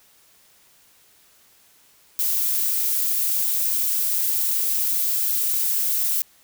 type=noise; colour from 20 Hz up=violet; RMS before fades=-22 dBFS; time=2.19-6.22 s; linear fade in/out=0 ms; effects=white hiss -56 dBFS RMS until 6.43 s